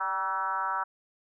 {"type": "tone with frequency modulation", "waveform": "sine", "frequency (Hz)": 1143, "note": "D6", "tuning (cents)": -47, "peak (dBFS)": -27, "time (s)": [0, 0.84], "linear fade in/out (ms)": 10, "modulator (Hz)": 186, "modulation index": 1.8, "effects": []}